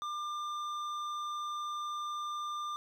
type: tone with hard clipping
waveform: sine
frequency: 1196 Hz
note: D6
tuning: 31 cents sharp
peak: -37 dBFS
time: 0.02-2.76 s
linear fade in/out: 0 ms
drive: 9 dB
effects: none